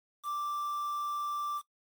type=tone with quantisation; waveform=triangle; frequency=1174.7 Hz; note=D6; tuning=in tune; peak=-30 dBFS; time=0.23-1.62 s; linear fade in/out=50 ms; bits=8; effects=noise-tail reverb RT60 0.1 s tail -18 dB re dry + MP3 96 kbps